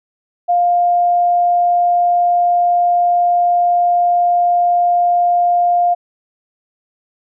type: tone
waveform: sine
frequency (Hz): 703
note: F5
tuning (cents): +11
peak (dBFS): -10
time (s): 0.48-5.95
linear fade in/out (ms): 20
effects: none